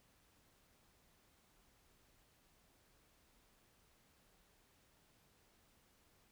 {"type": "silence", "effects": ["pink hiss -72 dBFS RMS until 6.31 s"]}